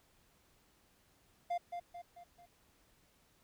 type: tone with echo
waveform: triangle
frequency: 698.5 Hz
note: F5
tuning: in tune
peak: -31 dBFS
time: 1.5-1.58 s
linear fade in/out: 10 ms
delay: 220 ms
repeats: 4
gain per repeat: -6 dB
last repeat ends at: 2.46 s
effects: pink hiss -70 dBFS RMS until 3.43 s